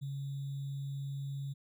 sine tone with sample-and-hold, 138.59 Hz, C#3, in tune, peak -36 dBFS, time 0.01-1.54 s, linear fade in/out 20 ms, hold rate 3675 Hz, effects none

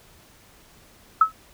sine tone with exponential decay, 1296 Hz, E6, 30 cents flat, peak -8 dBFS, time 1.21-1.32 s, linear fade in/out 5 ms, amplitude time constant 23 ms, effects pink hiss -53 dBFS RMS until 1.53 s

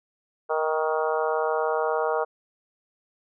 harmonic tone with a mistuned harmonic, 156.8 Hz, D#3, 14 cents sharp, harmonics 3 / 4 / 5 / 6 / 7 / 8 / 9, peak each -26 / -28 / -30 / -32 / -33 / -34 / -35 dBFS, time 0.49-2.25 s, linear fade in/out 20 ms, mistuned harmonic 7, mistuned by +20 cents, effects none

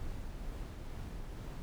brown noise with tremolo, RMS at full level -41 dBFS, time 0-1.62 s, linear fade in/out 0 ms, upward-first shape triangle, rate 2.2 Hz, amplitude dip 25%, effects none

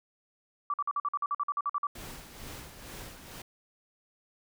sine tone bursts, 1157 Hz, D6, 26 cents flat, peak -27 dBFS, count 14, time 0.7-1.869 s, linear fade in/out 2 ms, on 38 ms, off 49 ms
pink noise with tremolo, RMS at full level -43 dBFS, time 1.95-3.42 s, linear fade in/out 5 ms, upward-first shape sine, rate 2.2 Hz, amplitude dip 55%
effects none

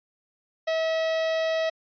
45% pulse tone, 645 Hz, E5, 38 cents flat, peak -23 dBFS, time 0.67-1.7 s, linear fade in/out 10 ms, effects resampled to 11025 Hz

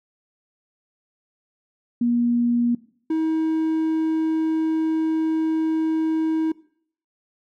sine / triangle tone pair in turn, 238.8 / 318.8 Hz, A#3 / D#4, +42 / +42 cents, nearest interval perfect fourth, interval 500 cents, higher second, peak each -17 dBFS, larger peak neither, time 2.01-2.75 / 3.1-6.52 s, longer second, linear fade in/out 5 ms, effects noise-tail reverb RT60 0.6 s tail -20 dB re dry

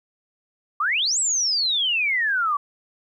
sine exponential two-way sweep, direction up then down, 1124 to 8020 to 1124 Hz, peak -19 dBFS, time 0.8-2.57 s, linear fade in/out 5 ms, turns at 1.19 s, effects 10-bit

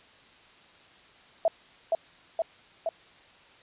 sine tone with echo, 659.3 Hz, E5, in tune, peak -19 dBFS, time 1.45-1.48 s, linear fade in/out 2 ms, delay 470 ms, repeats 3, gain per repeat -2 dB, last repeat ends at 2.89 s, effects white hiss -55 dBFS RMS until 3.62 s + resampled to 8000 Hz

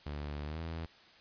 sawtooth tone with pitch glide, 73.42 to 81.94 Hz, D2 to E2, 0 to -10 cents, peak -34 dBFS, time 0.06-0.86 s, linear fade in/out 5 ms, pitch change +190 cents, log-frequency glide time 0.45-0.6 s, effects white hiss -59 dBFS RMS until 1.2 s + resampled to 11025 Hz

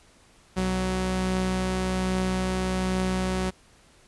sawtooth tone pair together, 62.51 / 186.3 Hz, B1 / F#3, +22 / +12 cents, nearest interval octave + perfect fifth, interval 1890 cents, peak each -27 / -21 dBFS, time 0.56-3.51 s, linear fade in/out 20 ms, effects pink hiss -57 dBFS RMS until 4.07 s + resampled to 24000 Hz

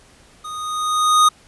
square tone with level ramp, 1240 Hz, D#6, 6 cents flat, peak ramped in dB -30 to -9 dBFS, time 0.44-1.29 s, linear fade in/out 10 ms, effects pink hiss -50 dBFS RMS until 1.47 s + resampled to 24000 Hz

